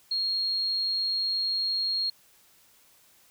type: tone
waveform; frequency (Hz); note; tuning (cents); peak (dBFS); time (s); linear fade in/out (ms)
sine; 4263; C8; +32; -25; 0.11-2.1; 5
effects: white hiss -60 dBFS RMS until 3.3 s